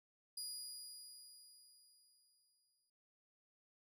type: tone with exponential decay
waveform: 25% pulse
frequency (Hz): 4886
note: D#8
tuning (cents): -32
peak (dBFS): -38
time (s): 0.37-2.9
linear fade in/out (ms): 5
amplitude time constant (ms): 550
effects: none